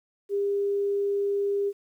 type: tone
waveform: sine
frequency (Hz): 401.8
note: G4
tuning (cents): +43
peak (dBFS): -23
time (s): 0.29-1.73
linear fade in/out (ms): 50
effects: 10-bit